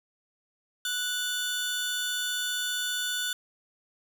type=tone pair together; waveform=sawtooth; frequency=1480 / 3525 Hz; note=F#6 / A7; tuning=0 / +2 cents; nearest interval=octave + minor third; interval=1502 cents; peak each=-28 dBFS; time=0.85-3.33 s; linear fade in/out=2 ms; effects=none